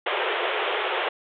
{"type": "band-pass noise", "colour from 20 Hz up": "pink", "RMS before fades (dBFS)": -26, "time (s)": [0.06, 1.09], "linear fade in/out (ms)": 5, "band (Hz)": [360, 3500], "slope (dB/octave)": 96, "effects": []}